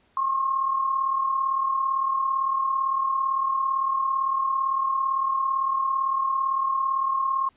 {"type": "tone pair together", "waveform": "sine", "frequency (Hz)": [1070.9, 1108.7], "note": ["C6", "C#6"], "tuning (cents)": [40, 0], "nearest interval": "minor second", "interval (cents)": 60, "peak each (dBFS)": [-22, -30], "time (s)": [0.17, 7.49], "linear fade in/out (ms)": 2, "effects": ["pink hiss -63 dBFS RMS until 7.56 s", "resampled to 8000 Hz"]}